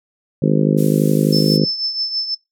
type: harmonic tone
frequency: 51.8 Hz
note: G#1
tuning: 4 cents flat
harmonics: 3 / 4 / 5 / 6 / 7 / 8 / 9 / 10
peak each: -16 / -18 / -20 / -22 / -23 / -24 / -25 / -26 dBFS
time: 0.42-1.65 s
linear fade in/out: 5 ms
type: noise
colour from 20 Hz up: violet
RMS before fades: -28 dBFS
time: 0.77-1.58 s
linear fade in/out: 20 ms
type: tone with tremolo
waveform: sine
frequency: 5274 Hz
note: E8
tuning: in tune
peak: -16 dBFS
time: 1.32-2.35 s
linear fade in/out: 10 ms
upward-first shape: triangle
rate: 6.1 Hz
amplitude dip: 70%
effects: noise-tail reverb RT60 0.2 s tail -21 dB re dry + low-pass 12000 Hz 12 dB/octave